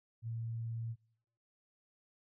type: tone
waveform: sine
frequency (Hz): 114.7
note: A#2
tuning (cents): -28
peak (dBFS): -37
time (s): 0.22-0.96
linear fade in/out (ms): 50
effects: noise-tail reverb RT60 0.8 s tail -26 dB re dry